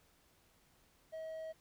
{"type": "tone", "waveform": "triangle", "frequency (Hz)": 639, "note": "D#5", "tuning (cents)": 46, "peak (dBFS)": -40, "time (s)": [1.12, 1.53], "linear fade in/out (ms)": 20, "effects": ["pink hiss -70 dBFS RMS until 1.6 s"]}